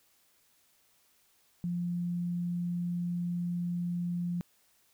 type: tone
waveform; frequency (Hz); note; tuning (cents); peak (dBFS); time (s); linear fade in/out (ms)
sine; 174.61; F3; 0; -30; 1.64-4.41; 0
effects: white hiss -68 dBFS RMS until 4.93 s